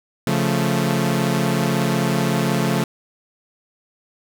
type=chord; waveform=sawtooth; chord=Db augmented; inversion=none; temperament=equal; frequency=138.59 / 174.61 / 220 Hz; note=Db3 / F3 / A3; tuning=0 / 0 / 0 cents; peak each=-18 dBFS; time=0.27-2.84 s; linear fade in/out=2 ms; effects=none